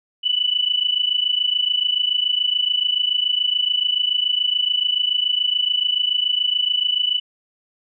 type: tone pair together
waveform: sine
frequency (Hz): 2960 / 2987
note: F#7 / F#7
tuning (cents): 0 / +16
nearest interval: unison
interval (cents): 16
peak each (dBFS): -20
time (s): 0.23-7.2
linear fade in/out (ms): 20
effects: none